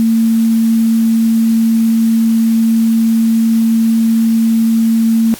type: tone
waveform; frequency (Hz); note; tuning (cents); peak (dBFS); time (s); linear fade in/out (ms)
sine; 226; A3; +47; -8; 0-5.34; 0
effects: white hiss -33 dBFS RMS until 5.39 s + AAC 64 kbps